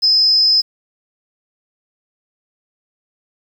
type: tone with amplitude modulation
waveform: sine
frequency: 5100 Hz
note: D#8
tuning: 42 cents sharp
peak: -7 dBFS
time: 0.02-0.62 s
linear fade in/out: 20 ms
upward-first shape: sine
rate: 258 Hz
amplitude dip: 55%
effects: 7-bit